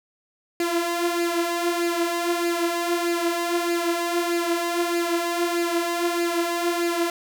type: tone with flanger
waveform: sawtooth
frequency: 343.1 Hz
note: F4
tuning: 31 cents flat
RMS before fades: -24 dBFS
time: 0.6-7.1 s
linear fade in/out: 2 ms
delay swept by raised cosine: 0.42 to 4.82 ms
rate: 1.6 Hz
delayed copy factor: +0.6
effects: none